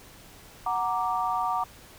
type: chord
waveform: sine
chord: Gb augmented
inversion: none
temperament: equal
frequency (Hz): 740 / 932.3 / 1174.7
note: Gb5 / Bb5 / D6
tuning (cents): 0 / 0 / 0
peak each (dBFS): -29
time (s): 0.66-1.64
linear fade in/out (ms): 5
effects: pink hiss -50 dBFS RMS until 1.98 s